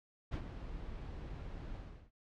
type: noise with ADSR envelope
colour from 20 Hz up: brown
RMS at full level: -35 dBFS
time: 0.31-2.11 s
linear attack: 19 ms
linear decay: 81 ms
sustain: -10 dB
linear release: 360 ms
effects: low-pass 4000 Hz 12 dB/octave